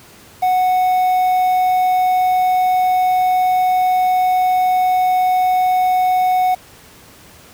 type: tone with quantisation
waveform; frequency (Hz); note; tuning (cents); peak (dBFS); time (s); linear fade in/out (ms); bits
triangle; 738; F#5; -5; -10; 0.42-6.55; 10; 6
effects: pink hiss -43 dBFS RMS until 7.53 s + high-pass 60 Hz 12 dB/octave